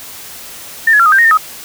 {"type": "tone with pitch steps", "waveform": "sine", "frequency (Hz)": [1803, 1694, 1369, 1246, 1577, 1861, 1811, 1267], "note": ["A6", "G#6", "F6", "D#6", "G6", "A#6", "A6", "D#6"], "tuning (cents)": [42, 34, -35, 2, 10, -3, 49, 31], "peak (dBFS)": -5, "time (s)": [0.87, 1.374], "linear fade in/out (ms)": 5, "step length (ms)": 63, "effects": ["white hiss -31 dBFS RMS until 1.64 s"]}